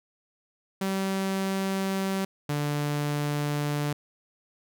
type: tone pair in turn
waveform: sawtooth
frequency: 192.8 / 146.66 Hz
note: G3 / D3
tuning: -28 / -2 cents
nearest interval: perfect fourth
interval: 474 cents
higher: first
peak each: -22 dBFS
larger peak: neither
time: 0.81-2.25 / 2.49-3.93 s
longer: neither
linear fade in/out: 5 ms
effects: none